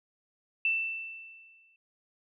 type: tone with exponential decay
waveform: sine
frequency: 2667 Hz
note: E7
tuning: 20 cents sharp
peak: -23 dBFS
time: 0.65-1.76 s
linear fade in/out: 2 ms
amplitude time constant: 240 ms
effects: none